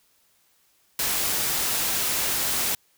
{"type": "noise", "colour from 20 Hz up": "white", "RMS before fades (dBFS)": -25, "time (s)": [0.99, 2.75], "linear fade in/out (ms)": 2, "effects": ["white hiss -64 dBFS RMS until 2.97 s"]}